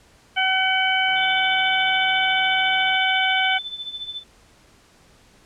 harmonic tone, 757 Hz, F#5, 39 cents sharp, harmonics 1 / 2 / 3 / 4, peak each -23 / -23 / -23 / -23 dBFS, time 0.36-3.59 s, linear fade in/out 20 ms
click train, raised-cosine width 0.5 ms, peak -30 dBFS, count 299, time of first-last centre 1.08-2.954 s, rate 159 Hz
sine tone with tremolo, 3520 Hz, A7, in tune, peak -26 dBFS, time 1.15-4.24 s, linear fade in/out 50 ms, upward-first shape triangle, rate 14 Hz, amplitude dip 80%
effects pink hiss -54 dBFS RMS until 5.45 s + low-pass 9000 Hz 12 dB/octave

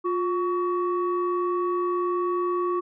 sine tone pair together, 354.8 / 1125.4 Hz, F4 / C#6, +27 / +26 cents, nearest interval octave + minor sixth, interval 1999 cents, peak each -23 / -26 dBFS, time 0.04-2.81 s, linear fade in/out 20 ms, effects tanh soft clip ceiling -17 dBFS

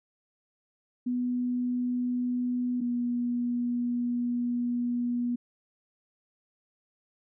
sine tone pair in turn, 246.9 / 242 Hz, B3 / B3, 0 / -35 cents, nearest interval unison, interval 35 cents, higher first, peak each -26 / -26 dBFS, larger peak neither, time 1.06-2.81 / 2.81-5.36 s, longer second, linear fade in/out 10 ms, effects none

